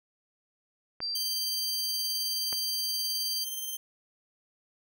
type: clicks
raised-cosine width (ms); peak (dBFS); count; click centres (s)
0.5; -23; 2; 1.004 / 2.528
type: tone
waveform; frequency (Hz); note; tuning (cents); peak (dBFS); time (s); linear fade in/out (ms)
sine; 4699; D8; 0; -30; 1.01-3.45; 20
type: tone with tremolo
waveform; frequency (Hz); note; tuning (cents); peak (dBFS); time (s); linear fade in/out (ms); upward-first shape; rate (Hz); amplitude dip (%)
5% pulse; 3136; G7; 0; -24; 1.15-3.77; 5; square; 19; 30
effects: none